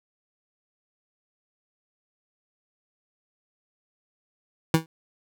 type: tone with exponential decay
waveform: 25% pulse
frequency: 161.4 Hz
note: E3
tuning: 36 cents flat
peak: -10 dBFS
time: 4.74-4.86 s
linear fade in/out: 2 ms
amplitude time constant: 24 ms
effects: none